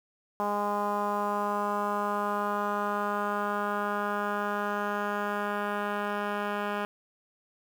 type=tone with low-pass filter sweep; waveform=10% pulse; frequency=205.5 Hz; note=G#3; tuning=18 cents flat; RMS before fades=-30 dBFS; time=0.4-6.85 s; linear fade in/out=0 ms; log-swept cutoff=1000 to 2000 Hz; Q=2.7; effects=8-bit